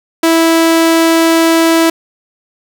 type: tone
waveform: sawtooth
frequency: 328.5 Hz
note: E4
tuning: 6 cents flat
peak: -3 dBFS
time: 0.23-1.9 s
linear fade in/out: 5 ms
effects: none